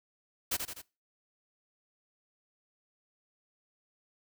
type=noise with echo; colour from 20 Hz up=white; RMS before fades=-31 dBFS; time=0.51-0.57 s; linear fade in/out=10 ms; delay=83 ms; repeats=3; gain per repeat=-5 dB; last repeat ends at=0.819 s; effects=noise-tail reverb RT60 0.3 s tail -22 dB re dry